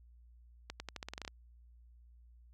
accelerating click train, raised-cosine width 0.2 ms, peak -24 dBFS, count 11, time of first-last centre 0.7-1.278 s, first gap 100 ms, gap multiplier 0.87, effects added 59 Hz sine -57 dBFS peak until 2.53 s

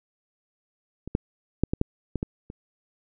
clicks, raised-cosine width 3 ms, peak -22 / -9 / -7 / -12 / -8 / -14 / -14 / -25 dBFS, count 8, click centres 1.076 / 1.151 / 1.636 / 1.735 / 1.814 / 2.157 / 2.229 / 2.501 s, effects none

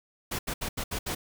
pink noise bursts at uneven times, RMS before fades -32 dBFS, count 6, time 0.31-0.39 / 0.47-0.54 / 0.61-0.69 / 0.77-0.84 / 0.91-0.99 / 1.06-1.15 s, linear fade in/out 10 ms, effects none

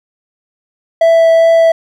triangle tone with vibrato, 659.3 Hz, E5, in tune, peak -3 dBFS, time 1.01-1.72 s, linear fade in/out 5 ms, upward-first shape triangle, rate 2.5 Hz, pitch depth 8 cents each way, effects none

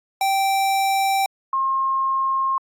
square / sine tone pair in turn, 780 / 1069.8 Hz, G5 / C6, -9 / +38 cents, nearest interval perfect fourth, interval 547 cents, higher second, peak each -18 dBFS, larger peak neither, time 0.21-1.26 / 1.53-2.58 s, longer neither, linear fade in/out 2 ms, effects AAC 64 kbps

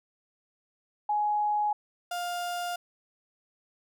sine / 35% pulse tone pair in turn, 837 / 703.8 Hz, G#5 / F5, +13 / +13 cents, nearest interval minor third, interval 300 cents, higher first, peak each -24 / -29 dBFS, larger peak first, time 1.09-1.73 / 2.11-2.76 s, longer second, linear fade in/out 5 ms, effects none

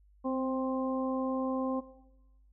harmonic tone with a mistuned harmonic, 262.6 Hz, C4, 6 cents sharp, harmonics 1 / 2 / 3 / 4, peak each -31 / -35 / -41 / -39 dBFS, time 0.24-1.81 s, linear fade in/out 20 ms, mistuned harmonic 1, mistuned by -15 cents, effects noise-tail reverb RT60 1.0 s tail -17 dB re dry + added 50 Hz sine -59 dBFS peak until 2.52 s

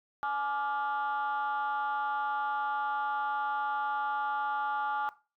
sine chord, D diminished, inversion second, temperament just, 845.8 / 1174.7 / 1409.6 Hz, Ab5 / D6 / F6, +31 / 0 / +16 cents, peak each -31 / -34 / -35 dBFS, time 0.23-5.09 s, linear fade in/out 0 ms, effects noise-tail reverb RT60 0.3 s tail -17 dB re dry + tanh soft clip ceiling -24 dBFS

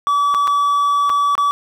triangle tone with dropouts, 1147 Hz, D6, 41 cents flat, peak -11 dBFS, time 0.07-1.51 s, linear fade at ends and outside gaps 0 ms, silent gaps 0.342-0.347 / 0.473-0.477 / 1.095-1.1 / 1.353-1.379 s, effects none

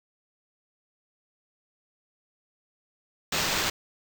violet noise with sample-and-hold, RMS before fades -27 dBFS, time 3.32-3.7 s, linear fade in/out 5 ms, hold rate 11025 Hz, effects none

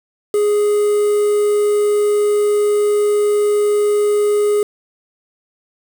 triangle tone with quantisation, 415.3 Hz, G#4, in tune, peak -10 dBFS, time 0.34-4.63 s, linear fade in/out 2 ms, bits 5, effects none

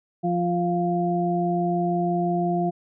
harmonic tone, 174.8 Hz, F3, 2 cents sharp, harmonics 1 / 2 / 4, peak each -24 / -26 / -25 dBFS, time 0.23-2.71 s, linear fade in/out 20 ms, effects none

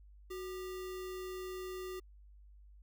sine tone with sample-and-hold, 370 Hz, F#4, in tune, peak -40 dBFS, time 0.3-2 s, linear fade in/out 10 ms, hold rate 1575 Hz, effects added 50 Hz sine -55 dBFS peak until 2.82 s

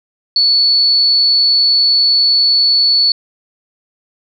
sine tone, 4435 Hz, C#8, in tune, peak -8 dBFS, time 0.36-3.12 s, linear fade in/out 2 ms, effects none

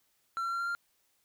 triangle tone with pitch steps, 1355 / 1364.4 / 1373.9 / 1383.5 / 1393.1 Hz, E6 / F6 / F6 / F6 / F6, +47 / -41 / -29 / -17 / -5 cents, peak -29 dBFS, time 0.37-0.75 s, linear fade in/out 0 ms, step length 76 ms, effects white hiss -73 dBFS RMS until 1.24 s

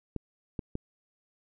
clicks, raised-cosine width 3 ms, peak -20 dBFS, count 3, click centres 0.163 / 0.592 / 0.754 s, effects none

